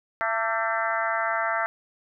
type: harmonic tone with a mistuned harmonic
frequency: 224.4 Hz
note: A3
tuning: 34 cents sharp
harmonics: 3 / 4 / 5 / 6 / 7 / 8 / 9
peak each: -29 / -31 / -33 / -29 / -31 / -33 / -34 dBFS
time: 0.21-1.66 s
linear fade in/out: 0 ms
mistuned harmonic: 5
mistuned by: +53 cents
effects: none